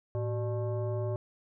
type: tone with frequency modulation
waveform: sine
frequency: 110 Hz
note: A2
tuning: in tune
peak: -29 dBFS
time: 0.15-1.16 s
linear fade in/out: 0 ms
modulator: 488 Hz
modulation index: 0.9
effects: none